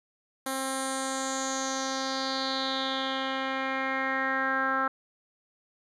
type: tone with low-pass filter sweep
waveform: 10% pulse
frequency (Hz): 266.1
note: C4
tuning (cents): +29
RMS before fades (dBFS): -30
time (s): 0.46-4.88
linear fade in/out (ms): 5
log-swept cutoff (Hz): 11000 to 1400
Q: 4.5
effects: none